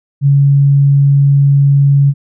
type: tone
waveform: sine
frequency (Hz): 140.3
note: C#3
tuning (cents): +21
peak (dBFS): -5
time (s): 0.21-2.14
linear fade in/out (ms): 50
effects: none